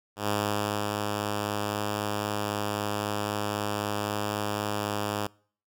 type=tone with ADSR envelope; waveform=5% pulse; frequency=103.83 Hz; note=G#2; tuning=in tune; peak=-14 dBFS; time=0.16-5.27 s; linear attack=120 ms; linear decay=590 ms; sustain=-3 dB; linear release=7 ms; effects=noise-tail reverb RT60 0.5 s tail -25 dB re dry